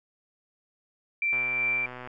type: tone with tremolo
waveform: sine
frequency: 2349 Hz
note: D7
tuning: in tune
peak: -23 dBFS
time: 1.22-1.86 s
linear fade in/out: 2 ms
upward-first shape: sine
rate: 2.7 Hz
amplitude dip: 30%
type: click train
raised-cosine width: 0.5 ms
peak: -25 dBFS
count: 94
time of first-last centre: 1.33-2.074 s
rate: 125 Hz
effects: none